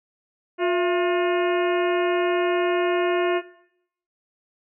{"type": "harmonic tone with a mistuned harmonic", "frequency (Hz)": 356.5, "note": "F4", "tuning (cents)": 36, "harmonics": [1, 2, 3, 4, 5, 6, 7, 8], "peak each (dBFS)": [-20, -26, -30, -32, -34, -36, -37, -38], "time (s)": [0.58, 3.42], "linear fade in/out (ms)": 50, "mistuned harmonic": 2, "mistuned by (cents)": -90, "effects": ["noise-tail reverb RT60 0.7 s tail -17 dB re dry"]}